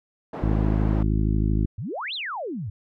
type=band-pass noise; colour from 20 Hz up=pink; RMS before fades=-34 dBFS; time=0.33-1.03 s; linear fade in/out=5 ms; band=190 to 940 Hz; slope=12 dB/octave
type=harmonic tone; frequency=52.9 Hz; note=G#1; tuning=33 cents sharp; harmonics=1 / 2 / 3 / 4 / 5 / 6 / 7; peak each=-22 / -25 / -28 / -29 / -33 / -32 / -39 dBFS; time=0.42-1.66 s; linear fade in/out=10 ms
type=exponential two-way sweep; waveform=sine; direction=up then down; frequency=88.3 to 4256 to 88.3 Hz; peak=-28 dBFS; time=1.78-2.7 s; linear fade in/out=5 ms; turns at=2.14 s
effects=none

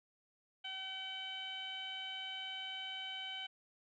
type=tone with low-pass filter; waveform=15% pulse; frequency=763 Hz; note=G5; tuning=47 cents flat; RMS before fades=-44 dBFS; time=0.64-3.47 s; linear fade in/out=10 ms; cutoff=3200 Hz; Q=6.3; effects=none

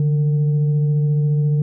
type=tone with frequency modulation; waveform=sine; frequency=146.83 Hz; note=D3; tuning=in tune; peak=-14 dBFS; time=0-1.62 s; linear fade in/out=2 ms; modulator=308 Hz; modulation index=0.26; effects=none

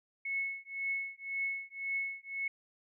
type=tone with tremolo; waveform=sine; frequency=2196 Hz; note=C#7; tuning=17 cents flat; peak=-30 dBFS; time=0.25-2.48 s; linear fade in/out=5 ms; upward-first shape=triangle; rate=1.9 Hz; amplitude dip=100%; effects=none

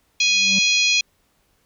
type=harmonic tone; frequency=830.6 Hz; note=G#5; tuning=in tune; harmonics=3 / 4 / 5 / 6 / 7 / 8; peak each=-18 / -22 / -21 / -29 / -26 / -29 dBFS; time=0.2-1.01 s; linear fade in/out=5 ms
type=tone with exponential growth; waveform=triangle; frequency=193.3 Hz; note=G3; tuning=24 cents flat; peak=-19 dBFS; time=0.2-0.59 s; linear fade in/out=5 ms; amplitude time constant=83 ms
effects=pink hiss -64 dBFS RMS until 1.65 s

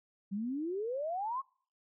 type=exponential sweep; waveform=sine; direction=up; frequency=189.5 to 1108.7 Hz; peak=-33 dBFS; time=0.31-1.42 s; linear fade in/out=20 ms; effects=noise-tail reverb RT60 0.5 s tail -26 dB re dry

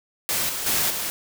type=noise with level steps; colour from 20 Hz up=white; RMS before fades=-24 / -29 / -22 / -28 dBFS; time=0.29-1.1 s; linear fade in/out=0 ms; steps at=0.49 / 0.66 / 0.9 s; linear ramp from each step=5 ms; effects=none

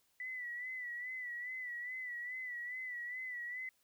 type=tone with vibrato; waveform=sine; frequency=1975.5 Hz; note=B6; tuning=in tune; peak=-40 dBFS; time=0.2-3.69 s; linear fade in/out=2 ms; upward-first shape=sine; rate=2.4 Hz; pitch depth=59 cents each way; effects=white hiss -75 dBFS RMS until 3.83 s

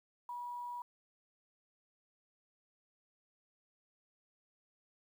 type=tone with quantisation; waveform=sine; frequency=969 Hz; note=B5; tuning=33 cents flat; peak=-40 dBFS; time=0.29-0.82 s; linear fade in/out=2 ms; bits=11; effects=none

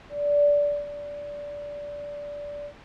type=tone with ADSR envelope; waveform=sine; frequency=582 Hz; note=D5; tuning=16 cents flat; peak=-15 dBFS; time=0.09-2.74 s; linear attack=350 ms; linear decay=410 ms; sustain=-18 dB; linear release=83 ms; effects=pink hiss -48 dBFS RMS until 2.84 s + low-pass 3000 Hz 12 dB/octave

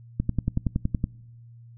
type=click train; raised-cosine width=5 ms; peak=-11 dBFS; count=10; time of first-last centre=0.2-1.041 s; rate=10.7 Hz; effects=noise-tail reverb RT60 1.0 s tail -24 dB re dry + added 117 Hz sine -45 dBFS peak until 1.77 s

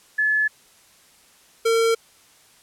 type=tone pair in turn; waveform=sine / square; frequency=1720 / 455.6 Hz; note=A6 / A#4; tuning=-40 / -40 cents; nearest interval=octave + major seventh; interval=2300 cents; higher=first; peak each=-17 dBFS; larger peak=neither; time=0.18-0.48 / 1.65-1.95 s; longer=neither; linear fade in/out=10 ms; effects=white hiss -54 dBFS RMS until 2.62 s + low-pass 11000 Hz 12 dB/octave

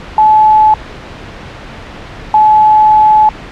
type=tone pair in turn; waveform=sine; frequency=861 / 857.7 Hz; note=A5 / A5; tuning=-38 / -44 cents; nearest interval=unison; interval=6 cents; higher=first; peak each=-3 dBFS; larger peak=neither; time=0.18-0.74 / 2.34-3.29 s; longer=second; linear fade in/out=2 ms; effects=pink hiss -28 dBFS RMS until 3.51 s + low-pass 3000 Hz 12 dB/octave

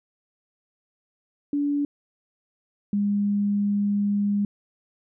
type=tone pair in turn; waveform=sine; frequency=287.8 / 203.5 Hz; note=D4 / G#3; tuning=-35 / -35 cents; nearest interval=tritone; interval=600 cents; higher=first; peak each=-21 / -20 dBFS; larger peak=second; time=1.53-1.85 / 2.93-4.45 s; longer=second; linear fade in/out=2 ms; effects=none

